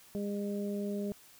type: harmonic tone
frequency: 203.1 Hz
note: G#3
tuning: 38 cents flat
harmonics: 1 / 2 / 3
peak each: -34 / -38 / -43 dBFS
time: 0.15-1.12 s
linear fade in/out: 0 ms
effects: white hiss -58 dBFS RMS until 1.39 s